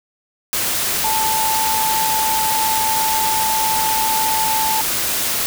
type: tone in noise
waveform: sine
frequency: 880 Hz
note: A5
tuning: in tune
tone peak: -18 dBFS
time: 1.04-4.81 s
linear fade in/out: 0 ms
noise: white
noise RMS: -20 dBFS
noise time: 0.53-5.46 s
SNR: -1 dB
effects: none